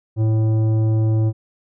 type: tone with tanh clipping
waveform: sine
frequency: 110.1 Hz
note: A2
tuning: 2 cents sharp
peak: -16 dBFS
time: 0.16-1.33 s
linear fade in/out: 50 ms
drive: 11 dB
effects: none